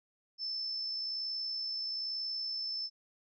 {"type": "tone with amplitude modulation", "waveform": "sine", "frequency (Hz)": 5280, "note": "E8", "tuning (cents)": 2, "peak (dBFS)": -33, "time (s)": [0.38, 2.9], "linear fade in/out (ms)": 50, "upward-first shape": "sine", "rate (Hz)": 61.1, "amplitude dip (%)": 30, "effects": []}